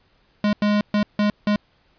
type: tone bursts at uneven times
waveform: square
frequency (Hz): 207.7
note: G#3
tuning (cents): 0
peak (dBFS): -17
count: 5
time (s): 0.44-0.53 / 0.62-0.81 / 0.94-1.03 / 1.19-1.3 / 1.47-1.56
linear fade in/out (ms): 2
effects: pink hiss -61 dBFS RMS until 1.98 s + resampled to 11025 Hz